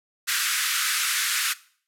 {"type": "band-pass noise", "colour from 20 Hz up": "pink", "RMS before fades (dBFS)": -25, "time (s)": [0.27, 1.54], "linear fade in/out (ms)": 20, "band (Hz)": [1300, 14000], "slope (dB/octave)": 48, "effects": ["noise-tail reverb RT60 0.5 s tail -19 dB re dry"]}